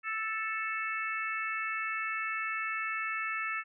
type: harmonic tone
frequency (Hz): 440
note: A4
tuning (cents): 0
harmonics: 3 / 4 / 5 / 6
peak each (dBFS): -36 / -37 / -38 / -39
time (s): 0.03-3.64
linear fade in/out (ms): 50
effects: none